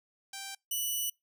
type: tone pair in turn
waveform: 5% pulse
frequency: 784 / 2960 Hz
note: G5 / F#7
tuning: 0 / 0 cents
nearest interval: octave + major seventh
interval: 2300 cents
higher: second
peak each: -28 / -22 dBFS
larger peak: second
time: 0.33-0.55 / 0.71-1.1 s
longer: second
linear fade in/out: 5 ms
effects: noise-tail reverb RT60 0.2 s tail -26 dB re dry